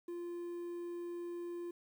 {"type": "tone with quantisation", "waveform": "triangle", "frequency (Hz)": 346.9, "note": "F4", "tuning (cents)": -12, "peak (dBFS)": -38, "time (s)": [0.08, 1.71], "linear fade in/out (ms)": 5, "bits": 11, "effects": []}